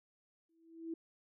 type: tone with exponential growth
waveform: sine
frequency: 328.5 Hz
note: E4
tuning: 6 cents flat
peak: -36 dBFS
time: 0.49-0.94 s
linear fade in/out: 5 ms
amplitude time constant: 96 ms
effects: none